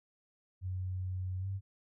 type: tone with pitch glide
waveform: sine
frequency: 92.5 to 97.04 Hz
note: F#2 to G2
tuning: 0 to -17 cents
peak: -34 dBFS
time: 0.61-1.61 s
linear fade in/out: 50 ms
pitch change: +83 cents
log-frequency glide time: 1.39-1.47 s
effects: none